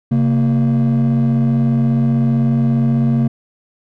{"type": "tone pair together", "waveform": "triangle", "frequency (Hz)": [134.5, 229.6], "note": ["C3", "A#3"], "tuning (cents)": [48, -26], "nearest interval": "major sixth", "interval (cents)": 926, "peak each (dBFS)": -11, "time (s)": [0.11, 3.28], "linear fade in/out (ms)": 10, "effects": ["tanh soft clip ceiling -7 dBFS"]}